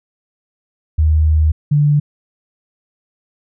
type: tone pair in turn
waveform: sine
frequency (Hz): 77.78 / 146.83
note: D#2 / D3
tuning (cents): 0 / 0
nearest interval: major seventh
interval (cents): 1100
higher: second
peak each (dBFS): -9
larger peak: neither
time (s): 0.98-1.52 / 1.71-2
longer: first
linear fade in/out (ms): 10
effects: none